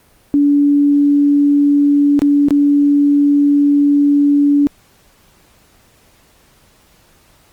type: tone with dropouts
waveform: sine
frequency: 287.2 Hz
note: D4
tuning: 39 cents flat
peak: -8 dBFS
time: 0.34-4.67 s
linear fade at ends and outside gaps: 0 ms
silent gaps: 2.192-2.219 / 2.485-2.507 s
effects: pink hiss -51 dBFS RMS until 7.52 s + Opus 32 kbps